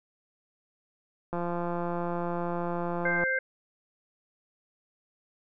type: click train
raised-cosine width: 1 ms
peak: -19 dBFS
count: 331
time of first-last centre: 1.33-3.238 s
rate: 173 Hz
type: harmonic tone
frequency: 523.3 Hz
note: C5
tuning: in tune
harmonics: 1 / 3 / 4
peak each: -32 / -27 / -32 dBFS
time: 3.05-3.39 s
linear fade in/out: 5 ms
effects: none